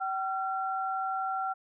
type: tone pair together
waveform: sine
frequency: 766.6 / 1366 Hz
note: G5 / F6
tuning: -39 / -39 cents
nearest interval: minor seventh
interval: 1000 cents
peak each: -31 / -33 dBFS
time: 0-1.54 s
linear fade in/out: 20 ms
effects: none